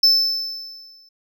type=tone with exponential decay; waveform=triangle; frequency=5274 Hz; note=E8; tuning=in tune; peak=-8 dBFS; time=0.03-1.09 s; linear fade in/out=5 ms; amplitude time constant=230 ms; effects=none